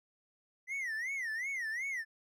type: tone with vibrato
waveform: triangle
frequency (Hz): 1970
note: B6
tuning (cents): -5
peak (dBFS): -33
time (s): 0.67-2.05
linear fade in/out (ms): 50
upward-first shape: sine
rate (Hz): 2.7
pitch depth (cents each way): 210
effects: none